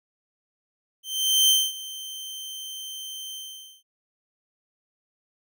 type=tone with ADSR envelope; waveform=sawtooth; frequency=3114 Hz; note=G7; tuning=12 cents flat; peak=-12 dBFS; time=1.03-3.83 s; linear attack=460 ms; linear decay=230 ms; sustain=-19 dB; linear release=490 ms; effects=none